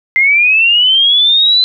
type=linear sweep; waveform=sine; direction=up; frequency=2072 to 4055 Hz; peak=-6 dBFS; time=0.16-1.64 s; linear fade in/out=0 ms; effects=none